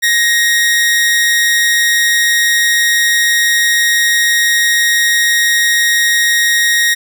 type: tone with amplitude modulation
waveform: sawtooth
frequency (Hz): 1874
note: A#6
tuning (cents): +9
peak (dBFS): -4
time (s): 0.02-6.95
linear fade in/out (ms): 20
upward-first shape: sine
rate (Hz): 208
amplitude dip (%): 40
effects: none